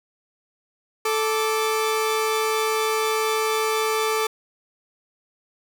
sawtooth tone pair together, 438.6 / 1171 Hz, A4 / D6, -6 / -5 cents, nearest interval octave + perfect fourth, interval 1701 cents, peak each -18 / -22 dBFS, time 1.05-4.27 s, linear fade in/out 5 ms, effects none

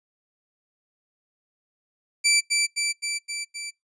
15% pulse tone with echo, 2331 Hz, D7, 14 cents flat, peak -10 dBFS, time 2.24-2.41 s, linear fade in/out 20 ms, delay 260 ms, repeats 5, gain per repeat -3 dB, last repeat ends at 3.71 s, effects noise-tail reverb RT60 0.2 s tail -26 dB re dry + resampled to 22050 Hz

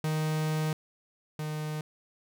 45% pulse tone pair in turn, 155.56 / 153.33 Hz, D#3 / D#3, 0 / -25 cents, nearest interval unison, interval 25 cents, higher first, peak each -27 / -32 dBFS, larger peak first, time 0.04-0.73 / 1.39-1.81 s, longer first, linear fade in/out 2 ms, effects none

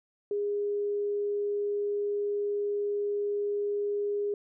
sine tone, 409.7 Hz, G#4, 24 cents flat, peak -27 dBFS, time 0.31-4.34 s, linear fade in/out 2 ms, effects none

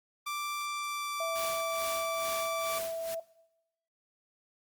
sawtooth tone with pitch glide, 1174.7 to 1163.9 Hz, D6 to D6, 0 to -16 cents, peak -30 dBFS, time 0.26-2.79 s, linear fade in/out 10 ms, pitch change -16 cents, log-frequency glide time 0.74-1.47 s
sine tone, 659.3 Hz, E5, in tune, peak -32 dBFS, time 1.2-3.2 s, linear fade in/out 5 ms
white noise with tremolo, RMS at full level -39 dBFS, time 1.35-3.15 s, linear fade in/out 10 ms, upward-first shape sine, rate 2.3 Hz, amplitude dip 80%
effects noise-tail reverb RT60 0.9 s tail -21 dB re dry + Opus 32 kbps

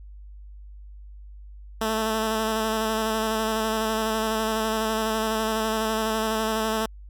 10% pulse tone with vibrato, 220 Hz, A3, in tune, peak -15 dBFS, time 1.81-6.86 s, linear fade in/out 5 ms, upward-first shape square, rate 12 Hz, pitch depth 18 cents each way, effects added 50 Hz sine -40 dBFS peak until 7.09 s

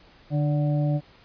harmonic tone with a mistuned harmonic, 148.4 Hz, D3, 18 cents sharp, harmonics 1 / 2 / 4 / 5, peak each -21 / -30 / -32 / -39 dBFS, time 0.3-1.01 s, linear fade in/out 50 ms, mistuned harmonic 4, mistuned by -43 cents, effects pink hiss -54 dBFS RMS until 1.24 s + resampled to 11025 Hz

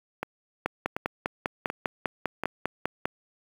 two click trains, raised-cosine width 0.5 ms, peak -10 / -14 dBFS, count 13 / 4, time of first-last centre 0.66-3.055 / 0.23-2.436 s, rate 5.01 / 1.36 Hz, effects high-pass 150 Hz 12 dB/octave + 7-bit

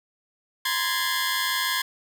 20% pulse tone cluster, 957 / 1039 / 1647 / 1748 / 4242 Hz, A#5 / C6 / G#6 / A6 / C8, +45 / -12 / -15 / -12 / +23 cents, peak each -31 / -23 / -23 / -26 / -27 dBFS, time 0.65-1.82 s, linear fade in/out 5 ms, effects none

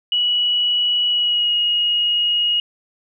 sine tone with pitch glide, 2932 to 2882 Hz, F#7 to F#7, -16 to -46 cents, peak -15 dBFS, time 0.12-2.6 s, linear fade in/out 2 ms, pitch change -30 cents, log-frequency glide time 1.09-1.55 s, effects none

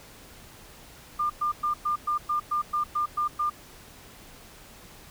sine tone bursts, 1200 Hz, D6, 37 cents sharp, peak -23 dBFS, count 11, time 1.19-3.5 s, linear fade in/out 10 ms, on 110 ms, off 110 ms, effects pink hiss -49 dBFS RMS until 5.1 s

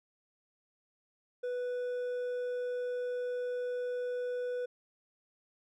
triangle tone with hard clipping, 493.9 Hz, B4, in tune, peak -34 dBFS, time 1.43-4.66 s, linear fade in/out 10 ms, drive 7 dB, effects none

